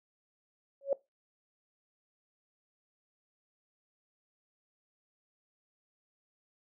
sine tone with exponential growth, 554 Hz, C#5, 1 cent flat, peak -21 dBFS, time 0.81-0.93 s, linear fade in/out 2 ms, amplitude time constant 25 ms, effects noise-tail reverb RT60 0.2 s tail -20 dB re dry

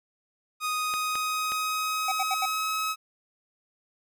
sawtooth tone with pitch glide, 1244.5 to 1280.2 Hz, D#6 to D#6, 0 to +49 cents, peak -23 dBFS, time 0.6-2.96 s, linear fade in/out 50 ms, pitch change +49 cents, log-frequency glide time 0.72-2.72 s
clicks, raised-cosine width 0.3 ms, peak -20 dBFS, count 3, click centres 0.939 / 1.155 / 1.52 s
square tone bursts, 766 Hz, G5, 40 cents flat, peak -27 dBFS, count 4, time 2.08-2.457 s, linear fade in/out 5 ms, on 38 ms, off 75 ms
effects none

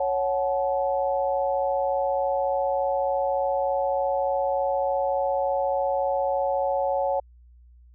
sine chord, F# minor, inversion second, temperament equal with one note detuned, 554.4 / 740 / 863.4 Hz, C#5 / F#5 / A5, 0 / 0 / -33 cents, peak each -24 / -27 / -29 dBFS, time 0-7.2 s, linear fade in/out 5 ms, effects added 60 Hz sine -49 dBFS peak until 7.94 s

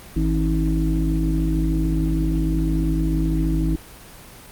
harmonic tone, 53.2 Hz, G#1, 42 cents sharp, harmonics 1 / 3 / 5 / 6, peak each -20 / -23 / -27 / -24 dBFS, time 0.16-3.76 s, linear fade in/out 5 ms, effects pink hiss -42 dBFS RMS until 4.51 s + Opus 24 kbps

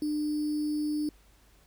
sine tone with sample-and-hold, 300 Hz, D4, 37 cents sharp, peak -27 dBFS, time 0.02-1.09 s, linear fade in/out 2 ms, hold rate 4900 Hz, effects added 50 Hz sine -60 dBFS peak until 1.66 s + pink hiss -63 dBFS RMS until 1.66 s

